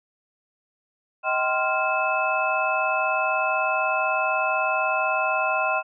sine tone cluster, 632 / 768 / 1042 / 1392 / 2608 Hz, D#5 / G5 / C6 / F6 / E7, +27 / -36 / -7 / -6 / -19 cents, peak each -27 dBFS, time 1.23-5.83 s, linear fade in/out 50 ms, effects none

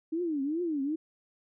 sine tone with vibrato, 309.7 Hz, D#4, 8 cents flat, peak -28 dBFS, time 0.12-0.96 s, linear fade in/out 10 ms, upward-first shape triangle, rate 2.5 Hz, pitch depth 270 cents each way, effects none

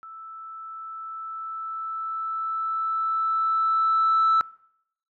sine tone with level ramp, 1318.5 Hz, E6, in tune, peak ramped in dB -39 to -15 dBFS, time 0.03-4.41 s, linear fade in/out 0 ms, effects noise-tail reverb RT60 0.7 s tail -23 dB re dry + tanh soft clip ceiling -14 dBFS

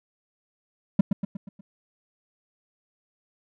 triangle tone with echo, 196 Hz, G3, in tune, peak -10 dBFS, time 0.99-1.01 s, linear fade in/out 5 ms, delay 120 ms, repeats 5, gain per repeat -6 dB, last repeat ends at 1.61 s, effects none

